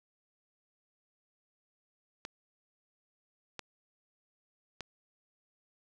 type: clicks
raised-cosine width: 0.2 ms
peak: -22 dBFS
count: 3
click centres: 2.251 / 3.593 / 4.807 s
effects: none